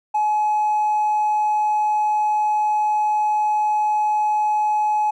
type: tone with hard clipping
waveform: triangle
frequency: 848 Hz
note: G#5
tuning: 36 cents sharp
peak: -16 dBFS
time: 0.14-5.11 s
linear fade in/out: 10 ms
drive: 2 dB
effects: none